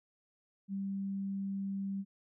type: tone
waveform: sine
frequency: 196 Hz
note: G3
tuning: in tune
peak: -34 dBFS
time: 0.68-2.05 s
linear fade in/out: 50 ms
effects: none